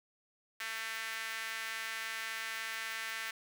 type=tone with high-pass filter; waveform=sawtooth; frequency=223.6 Hz; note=A3; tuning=28 cents sharp; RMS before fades=-40 dBFS; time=0.6-3.31 s; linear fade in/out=5 ms; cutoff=1800 Hz; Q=2.2; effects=none